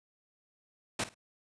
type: noise with echo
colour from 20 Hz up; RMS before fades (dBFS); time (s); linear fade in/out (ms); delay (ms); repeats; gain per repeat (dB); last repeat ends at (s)
pink; -31; 0.99-1.04; 5; 52; 2; -15; 1.144
effects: high-pass 100 Hz 12 dB/octave + resampled to 22050 Hz